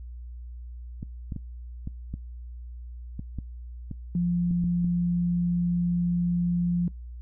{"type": "clicks", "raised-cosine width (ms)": 5, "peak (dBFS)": -21, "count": 11, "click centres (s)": [1.029, 1.322, 1.363, 1.874, 2.14, 3.194, 3.387, 3.913, 4.511, 4.641, 4.845]}
{"type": "tone", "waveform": "sine", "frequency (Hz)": 174.61, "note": "F3", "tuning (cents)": 0, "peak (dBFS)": -22, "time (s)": [4.15, 6.88], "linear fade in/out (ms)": 2}
{"effects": ["noise-tail reverb RT60 0.2 s tail -26 dB re dry", "added 60 Hz sine -37 dBFS peak until 7.21 s"]}